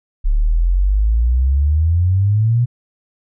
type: exponential sweep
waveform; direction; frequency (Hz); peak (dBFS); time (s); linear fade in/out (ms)
sine; up; 34.65 to 123.47; -11; 0.24-2.66; 20
effects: none